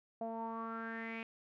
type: tone with low-pass filter sweep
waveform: sawtooth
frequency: 226.5 Hz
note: A#3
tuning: 50 cents flat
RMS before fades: -42 dBFS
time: 0.21-1.23 s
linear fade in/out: 2 ms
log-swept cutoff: 690 to 2500 Hz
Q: 7.2
effects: none